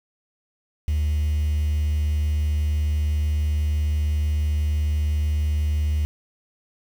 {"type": "tone", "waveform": "triangle", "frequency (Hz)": 75.5, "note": "D2", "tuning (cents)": 48, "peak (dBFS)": -16, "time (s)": [0.88, 6.05], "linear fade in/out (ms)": 0, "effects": ["tanh soft clip ceiling -15 dBFS", "7-bit"]}